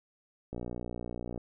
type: click train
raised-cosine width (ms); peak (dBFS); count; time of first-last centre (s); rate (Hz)
2; -25; 52; 0.53-1.377; 60.2
effects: none